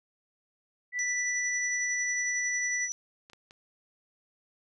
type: tone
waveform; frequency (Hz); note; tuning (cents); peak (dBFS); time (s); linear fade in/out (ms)
sine; 1975.5; B6; 0; -29; 0.92-2.89; 50
type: tone with tremolo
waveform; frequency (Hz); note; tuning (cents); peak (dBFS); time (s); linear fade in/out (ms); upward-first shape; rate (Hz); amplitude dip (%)
sine; 5900; F#8; -6; -30; 0.99-2.92; 0; sine; 11; 40
type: clicks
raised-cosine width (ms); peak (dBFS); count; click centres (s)
0.2; -34; 3; 3.299 / 3.333 / 3.509
effects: none